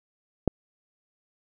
click, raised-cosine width 2 ms, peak -7 dBFS, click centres 0.477 s, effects none

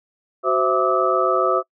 sine tone cluster, 373.9 / 520 / 661 / 1176 / 1283 Hz, F#4 / C5 / E5 / D6 / E6, +18 / -11 / +5 / +2 / -47 cents, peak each -22 dBFS, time 0.43-1.63 s, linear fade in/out 50 ms, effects noise-tail reverb RT60 0.1 s tail -26 dB re dry

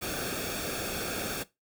pink noise with comb filter, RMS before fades -34 dBFS, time 0.01-1.44 s, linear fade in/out 20 ms, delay 1 ms, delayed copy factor -0.7, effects noise-tail reverb RT60 0.2 s tail -18 dB re dry

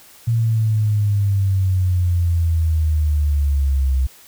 sine exponential sweep, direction down, 116.54 to 64.9 Hz, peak -14 dBFS, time 0.27-4.07 s, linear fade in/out 10 ms, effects white hiss -46 dBFS RMS until 4.27 s

